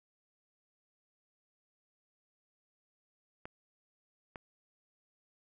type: clicks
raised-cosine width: 0.5 ms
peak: -28 dBFS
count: 2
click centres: 3.455 / 4.358 s
effects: none